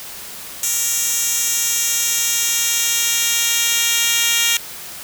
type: tone with high-pass filter sweep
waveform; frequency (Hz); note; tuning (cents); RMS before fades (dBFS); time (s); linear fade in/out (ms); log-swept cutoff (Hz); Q
10% pulse; 466.2; A#4; 0; -18; 0.63-4.57; 2; 6600 to 3500; 1.2
effects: white hiss -33 dBFS RMS until 5.03 s